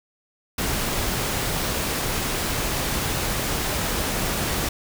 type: noise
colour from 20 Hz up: pink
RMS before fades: -25 dBFS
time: 0.58-4.69 s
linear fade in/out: 5 ms
effects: none